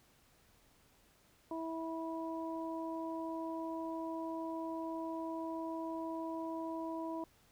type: harmonic tone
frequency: 326.1 Hz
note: E4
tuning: 19 cents flat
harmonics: 1 / 2 / 3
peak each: -40 / -44 / -44 dBFS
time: 1.51-7.24 s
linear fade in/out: 2 ms
effects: pink hiss -68 dBFS RMS until 7.51 s